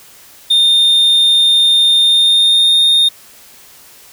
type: tone with pitch glide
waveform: triangle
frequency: 3636 to 3670 Hz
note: A#7 to A#7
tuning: -44 to -28 cents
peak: -6 dBFS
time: 0.5-3.09 s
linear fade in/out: 10 ms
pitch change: +16 cents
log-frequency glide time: 2.02-2.84 s
effects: white hiss -41 dBFS RMS until 4.12 s